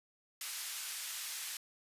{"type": "band-pass noise", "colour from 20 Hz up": "white", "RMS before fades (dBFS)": -42, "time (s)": [0.41, 1.57], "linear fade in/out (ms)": 2, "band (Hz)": [1500, 12000], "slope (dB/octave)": 12, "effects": ["resampled to 32000 Hz"]}